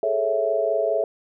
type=chord; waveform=sine; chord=A major seventh; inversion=third; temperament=equal; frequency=415.3 / 440 / 554.4 / 659.3 Hz; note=G#4 / A4 / C#5 / E5; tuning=0 / 0 / 0 / 0 cents; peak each=-28 / -26 / -26 / -22 dBFS; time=0.03-1.04 s; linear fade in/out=2 ms; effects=none